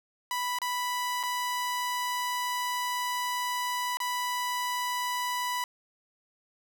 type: tone with dropouts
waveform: sawtooth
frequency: 987.8 Hz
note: B5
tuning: in tune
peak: -25 dBFS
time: 0.31-5.64 s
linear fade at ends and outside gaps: 1 ms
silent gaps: 0.587-0.617 / 1.23-1.235 / 3.971-4.002 s
effects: none